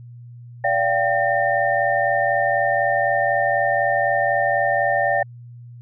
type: tone cluster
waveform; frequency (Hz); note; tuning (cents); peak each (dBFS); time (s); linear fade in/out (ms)
sine; 579 / 691 / 775 / 1813; D5 / F5 / G5 / A#6; -25 / -19 / -20 / -49; -22; 0.64-5.23; 5
effects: added 120 Hz sine -37 dBFS peak until 5.81 s